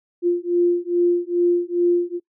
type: beating tone pair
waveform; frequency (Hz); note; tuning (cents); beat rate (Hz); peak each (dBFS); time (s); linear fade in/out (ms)
sine; 348.4 / 350.8; F4 / F4; -4 / +8; 2.4; -19; 0.22-2.2; 50
effects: noise-tail reverb RT60 0.1 s tail -24 dB re dry